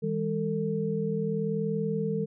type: tone cluster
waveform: sine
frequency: 160.7 / 201.4 / 447.7 Hz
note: E3 / G3 / A4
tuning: -44 / +47 / +30 cents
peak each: -31 / -31 / -30 dBFS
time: 0.02-2.26 s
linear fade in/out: 20 ms
effects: none